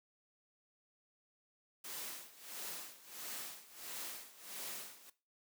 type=noise with tremolo; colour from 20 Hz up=white; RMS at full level=-44 dBFS; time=1.84-5.1 s; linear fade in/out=5 ms; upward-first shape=sine; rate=1.5 Hz; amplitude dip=85%; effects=noise-tail reverb RT60 0.3 s tail -17 dB re dry + high-pass 200 Hz 12 dB/octave